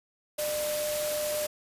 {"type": "tone in noise", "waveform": "sine", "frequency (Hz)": 601, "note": "D5", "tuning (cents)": 40, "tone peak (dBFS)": -29, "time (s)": [0.38, 1.47], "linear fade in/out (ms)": 10, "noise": "white", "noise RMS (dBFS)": -34, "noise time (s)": [0.38, 1.47], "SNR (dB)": 2, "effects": ["resampled to 32000 Hz"]}